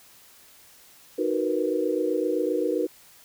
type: chord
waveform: sine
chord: B major seventh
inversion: first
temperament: equal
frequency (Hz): 311.1 / 370 / 466.2 / 493.9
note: D#4 / F#4 / A#4 / B4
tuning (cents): 0 / 0 / 0 / 0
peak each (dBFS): -28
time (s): 1.18-2.87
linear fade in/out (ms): 10
effects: white hiss -53 dBFS RMS until 3.24 s